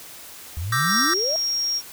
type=exponential sweep; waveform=sine; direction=up; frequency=75.8 to 665 Hz; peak=-25 dBFS; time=0.57-1.36 s; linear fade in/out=0 ms
type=chord; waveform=square; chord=E half-diminished seventh; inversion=third; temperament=equal; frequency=1174.7 / 1318.5 / 1568 / 1864.7 Hz; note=D6 / E6 / G6 / Bb6; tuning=0 / 0 / 0 / 0 cents; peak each=-26 dBFS; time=0.72-1.14 s; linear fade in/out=5 ms
type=tone; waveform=sine; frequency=5588 Hz; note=F8; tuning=in tune; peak=-21 dBFS; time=0.86-1.82 s; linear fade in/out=50 ms
effects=white hiss -41 dBFS RMS until 1.92 s